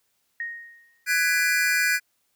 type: tone with exponential decay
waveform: sine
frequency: 1864.7 Hz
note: A#6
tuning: in tune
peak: -26 dBFS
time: 0.4-1.05 s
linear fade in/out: 2 ms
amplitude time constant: 140 ms
type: chord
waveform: square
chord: G# half-diminished seventh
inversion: third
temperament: just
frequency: 1495.1 / 1661.2 / 1993.5 / 2392 Hz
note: F#6 / G#6 / B6 / D7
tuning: +18 / 0 / +16 / +31 cents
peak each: -26 / -25 / -28 / -27 dBFS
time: 1.06-2 s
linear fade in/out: 50 ms
effects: white hiss -71 dBFS RMS until 2.35 s